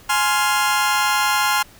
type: chord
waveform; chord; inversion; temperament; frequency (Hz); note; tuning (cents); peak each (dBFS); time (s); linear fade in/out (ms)
sawtooth; F minor; first; just; 838.1 / 1047.7 / 1396.9; Ab5 / C6 / F6; +16 / +2 / 0; -17; 0.09-1.63; 10
effects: pink hiss -47 dBFS RMS until 1.79 s